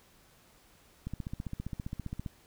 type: click train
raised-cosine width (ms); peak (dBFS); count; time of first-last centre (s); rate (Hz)
5; -24; 19; 1.07-2.262; 15.1
effects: pink hiss -62 dBFS RMS until 2.46 s